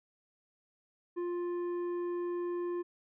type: tone with tanh clipping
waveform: sine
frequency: 350.4 Hz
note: F4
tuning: 6 cents sharp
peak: -34 dBFS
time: 1.16-2.83 s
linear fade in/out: 20 ms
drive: 8 dB
effects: none